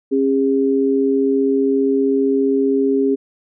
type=tone pair together; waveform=sine; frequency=271.3 / 406.5 Hz; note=C#4 / G#4; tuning=-37 / -37 cents; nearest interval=perfect fifth; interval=700 cents; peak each=-16 dBFS; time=0.11-3.16 s; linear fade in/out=20 ms; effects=none